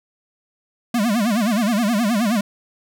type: tone with vibrato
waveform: square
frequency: 220 Hz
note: A3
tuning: in tune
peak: -17 dBFS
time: 0.94-2.41 s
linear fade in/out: 5 ms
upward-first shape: sine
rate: 9.5 Hz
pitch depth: 190 cents each way
effects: none